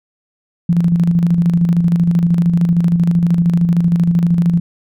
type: tone with tremolo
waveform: sine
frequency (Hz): 171.2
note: F3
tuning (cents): -34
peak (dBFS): -8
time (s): 0.69-4.6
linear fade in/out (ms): 5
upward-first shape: square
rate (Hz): 13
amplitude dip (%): 45
effects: none